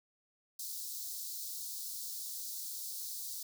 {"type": "high-pass noise", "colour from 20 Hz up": "white", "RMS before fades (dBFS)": -42, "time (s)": [0.59, 3.43], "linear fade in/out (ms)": 5, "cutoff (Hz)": 4000, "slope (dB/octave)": 48, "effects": []}